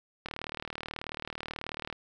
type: click train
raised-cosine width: 0.3 ms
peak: -20 dBFS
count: 65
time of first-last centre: 0.26-1.927 s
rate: 38.4 Hz
effects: none